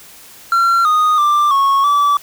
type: tone with pitch steps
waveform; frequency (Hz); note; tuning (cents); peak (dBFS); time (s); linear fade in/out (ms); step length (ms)
triangle; 1367 / 1238 / 1182 / 1101 / 1154; F6 / D#6 / D6 / C#6 / D6; -37 / -9 / +11 / -12 / -31; -8; 0.52-2.17; 2; 330
effects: white hiss -40 dBFS RMS until 2.22 s